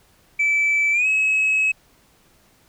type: tone with pitch glide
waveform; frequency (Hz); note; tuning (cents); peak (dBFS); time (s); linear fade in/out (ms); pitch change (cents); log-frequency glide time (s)
sine; 2314 to 2568; D7 to E7; -26 to -46; -14; 0.39-1.72; 10; +180; 0.92-1.07
effects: tanh soft clip ceiling -14 dBFS + pink hiss -57 dBFS RMS until 2.68 s